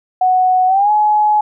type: tone with pitch glide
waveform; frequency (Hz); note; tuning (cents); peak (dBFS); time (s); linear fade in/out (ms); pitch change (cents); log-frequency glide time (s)
sine; 740 to 845.1; F#5 to G#5; 0 to +30; -9; 0.21-1.41; 5; +230; 0.67-0.91
effects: none